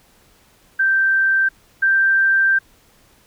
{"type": "tone pair in turn", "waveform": "sine", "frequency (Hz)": [1565, 1571.7], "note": ["G6", "G6"], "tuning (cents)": [-3, 4], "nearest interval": "unison", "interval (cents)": 7, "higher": "second", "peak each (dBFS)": [-13, -12], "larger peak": "second", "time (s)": [[0.79, 1.49], [1.82, 2.59]], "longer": "second", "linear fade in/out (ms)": 10, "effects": ["pink hiss -54 dBFS RMS until 3.26 s"]}